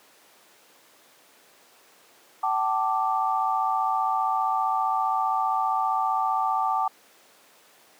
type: chord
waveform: sine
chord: G suspended second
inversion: none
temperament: equal with one note detuned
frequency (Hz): 764.8 / 880 / 1174.7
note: G5 / A5 / D6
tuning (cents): -43 / 0 / 0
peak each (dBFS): -26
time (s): 2.43-6.88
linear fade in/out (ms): 5
effects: pink hiss -55 dBFS RMS until 7.99 s + high-pass 400 Hz 12 dB/octave